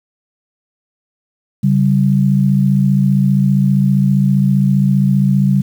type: tone pair together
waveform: sine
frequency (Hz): 138.59 / 193.71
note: C#3 / G3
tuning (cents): 0 / -20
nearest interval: tritone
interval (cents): 580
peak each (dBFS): -12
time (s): 1.63-5.62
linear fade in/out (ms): 10
effects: 7-bit